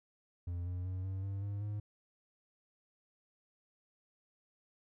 triangle tone with pitch steps, 87.31 / 89.92 / 92.61 / 95.38 / 98.23 / 101.17 / 104.19 Hz, F2 / F#2 / F#2 / G2 / G2 / G#2 / G#2, 0 / -49 / +2 / -47 / +4 / -45 / +6 cents, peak -34 dBFS, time 0.47-1.8 s, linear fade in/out 5 ms, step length 190 ms, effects none

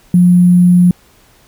sine tone with sample-and-hold, 177.9 Hz, F3, 32 cents sharp, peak -4 dBFS, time 0.14-0.91 s, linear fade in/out 2 ms, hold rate 11025 Hz, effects pink hiss -48 dBFS RMS until 1.47 s

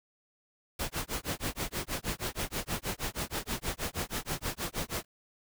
pink noise with tremolo, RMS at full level -32 dBFS, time 0.79-5.05 s, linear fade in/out 5 ms, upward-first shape sine, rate 6.3 Hz, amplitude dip 100%, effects none

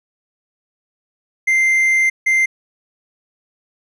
triangle tone bursts at uneven times, 2088 Hz, C7, 4 cents flat, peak -10 dBFS, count 2, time 1.47-2.1 / 2.26-2.46 s, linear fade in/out 10 ms, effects resampled to 32000 Hz

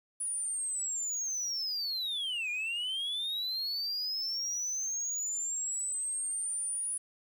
sine linear two-way sweep, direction down then up, 9840 to 2400 to 9840 Hz, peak -29 dBFS, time 0.2-6.98 s, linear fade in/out 10 ms, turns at 2.5 s, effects tanh soft clip ceiling -31 dBFS + 10-bit

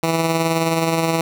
10% pulse tone with tremolo, 164 Hz, E3, 9 cents flat, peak -7 dBFS, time 0.03-1.21 s, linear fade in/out 2 ms, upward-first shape sine, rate 19 Hz, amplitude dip 35%, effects none

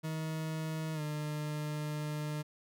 40% pulse tone with pitch glide, 158.2 to 150.62 Hz, D#3 to D3, +29 to +44 cents, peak -34 dBFS, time 0.03-2.43 s, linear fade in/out 20 ms, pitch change -85 cents, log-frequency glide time 0.94-1.01 s, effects none

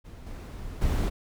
brown noise with level steps, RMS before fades -43 / -38 / -26 dBFS, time 0.04-1.1 s, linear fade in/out 20 ms, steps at 0.26 / 0.81 s, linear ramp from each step 10 ms, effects none

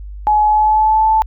sine tone with pitch glide, 847 to 876.4 Hz, G#5 to A5, +34 to -7 cents, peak -9 dBFS, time 0.27-1.22 s, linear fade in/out 0 ms, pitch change +59 cents, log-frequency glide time 0.44-1.07 s, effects added 50 Hz sine -27 dBFS peak until 1.26 s

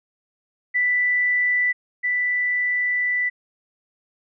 sine tone pair in turn, 1979 / 1979 Hz, B6 / B6, +3 / +3 cents, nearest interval unison, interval 0 cents, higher neither, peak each -17 / -19 dBFS, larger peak first, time 0.74-1.73 / 2.03-3.3 s, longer second, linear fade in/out 20 ms, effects none

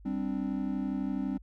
triangle chord, G suspended fourth, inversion none, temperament equal, 196 / 261.6 / 293.7 Hz, G3 / C4 / D4, 0 / 0 / 0 cents, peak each -32 / -31 / -34 dBFS, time 0.05-1.38 s, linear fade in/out 10 ms, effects added 50 Hz sine -49 dBFS peak until 1.42 s

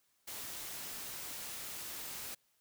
white noise, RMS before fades -44 dBFS, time 0.27-2.35 s, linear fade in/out 10 ms, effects white hiss -75 dBFS RMS until 2.6 s

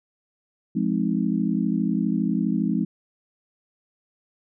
sine chord, F minor seventh, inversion none, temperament just, 174.61 / 209.5 / 261.9 / 314.3 Hz, F3 / Ab3 / C4 / Eb4, 0 / +15 / +2 / +18 cents, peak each -26 / -24 / -26 / -29 dBFS, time 0.75-2.85 s, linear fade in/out 10 ms, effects none

